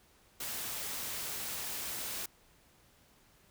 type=noise; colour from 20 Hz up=white; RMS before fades=-39 dBFS; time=0.4-2.26 s; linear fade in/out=5 ms; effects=pink hiss -65 dBFS RMS until 3.5 s